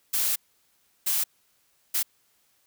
blue noise bursts at uneven times, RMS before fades -25 dBFS, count 3, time 0.13-0.36 / 1.06-1.24 / 1.94-2.03 s, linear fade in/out 10 ms, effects white hiss -67 dBFS RMS until 2.66 s

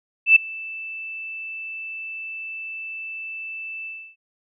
sine tone with ADSR envelope, 2644 Hz, E7, 5 cents sharp, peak -6 dBFS, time 0.26-4.16 s, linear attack 100 ms, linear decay 6 ms, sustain -24 dB, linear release 300 ms, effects none

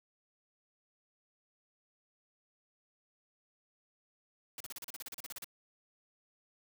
white noise bursts, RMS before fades -44 dBFS, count 15, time 4.58-5.444 s, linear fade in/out 2 ms, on 24 ms, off 36 ms, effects none

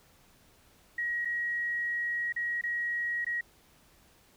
sine tone with dropouts, 1900 Hz, A#6, 33 cents sharp, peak -29 dBFS, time 0.98-3.41 s, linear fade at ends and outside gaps 5 ms, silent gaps 1.249-1.254 / 2.325-2.362 / 2.613-2.636 / 3.247-3.265 s, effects pink hiss -62 dBFS RMS until 4.36 s

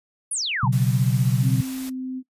sine exponential sweep, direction down, 10890 to 830.6 Hz, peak -23 dBFS, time 0.31-0.68 s, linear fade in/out 5 ms
sine chord, B suspended second, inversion none, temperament just, 123.47 / 138.9 / 185.21 Hz, B2 / C#3 / F#3, 0 / +4 / +2 cents, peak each -20 / -21 / -25 dBFS, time 0.63-1.61 s, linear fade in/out 5 ms
white noise, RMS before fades -38 dBFS, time 0.72-1.9 s, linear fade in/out 10 ms
sine tone with pitch glide, 261.6 to 258.1 Hz, C4 to C4, 0 to -23 cents, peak -27 dBFS, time 1.41-2.23 s, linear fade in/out 50 ms, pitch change -23 cents, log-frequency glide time 1.86-1.93 s
effects noise-tail reverb RT60 0.1 s tail -17 dB re dry + resampled to 32000 Hz

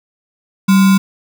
sine tone with sample-and-hold, 192.8 Hz, G3, 28 cents flat, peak -6 dBFS, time 0.68-0.98 s, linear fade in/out 10 ms, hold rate 1225 Hz, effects none

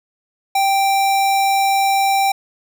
square tone, 784 Hz, G5, in tune, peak -14 dBFS, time 0.55-2.32 s, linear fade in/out 5 ms, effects none

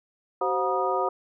sine tone cluster, 379.3 / 525 / 721 / 955 / 1236 Hz, F#4 / C5 / F#5 / A#5 / D#6, +43 / +6 / -45 / +42 / -12 cents, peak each -29 dBFS, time 0.41-1.09 s, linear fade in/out 5 ms, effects none

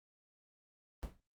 brown noise with exponential decay, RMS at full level -36 dBFS, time 1.03-1.2 s, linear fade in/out 0 ms, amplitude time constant 36 ms, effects Opus 24 kbps

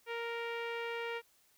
sawtooth tone with low-pass filter, 466.2 Hz, A#4, in tune, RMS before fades -39 dBFS, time 0.06-1.22 s, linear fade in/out 50 ms, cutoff 2500 Hz, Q 2.4, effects white hiss -69 dBFS RMS until 1.57 s

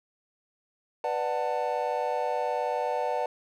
triangle chord, B minor seventh, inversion none, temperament just, 493.9 / 592.7 / 740.8 / 889 Hz, B4 / D5 / F#5 / A5, 0 / +16 / +2 / +18 cents, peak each -30 dBFS, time 1.04-3.26 s, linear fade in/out 2 ms, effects none

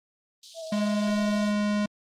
pink high-pass noise, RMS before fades -42 dBFS, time 0.43-1.51 s, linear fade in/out 2 ms, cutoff 3400 Hz, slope 48 dB/octave
sine tone with vibrato, 649 Hz, E5, 27 cents flat, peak -34 dBFS, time 0.54-1.52 s, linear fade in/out 50 ms, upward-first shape square, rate 6.2 Hz, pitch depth 25 cents each way
square tone, 207.7 Hz, G#3, in tune, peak -24 dBFS, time 0.72-1.86 s, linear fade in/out 5 ms
effects low-pass 6000 Hz 12 dB/octave + Opus 24 kbps

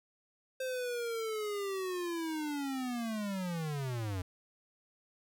square linear sweep, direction down, 523.3 to 88.4 Hz, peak -35 dBFS, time 0.6-4.22 s, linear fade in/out 5 ms, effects none

